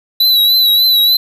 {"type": "tone with vibrato", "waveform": "square", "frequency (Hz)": 3951, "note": "B7", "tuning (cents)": 0, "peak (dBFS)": -8, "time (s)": [0.2, 1.17], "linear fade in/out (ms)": 5, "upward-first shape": "triangle", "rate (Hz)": 3.4, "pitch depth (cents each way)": 59, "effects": []}